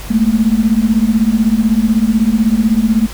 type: beating tone pair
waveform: sine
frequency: 213.2 / 229.2 Hz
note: G#3 / A#3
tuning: +46 / -29 cents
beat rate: 16 Hz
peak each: -12 dBFS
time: 0.1-3.07 s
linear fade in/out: 10 ms
effects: added 50 Hz sine -27 dBFS peak until 3.13 s + pink hiss -31 dBFS RMS until 3.13 s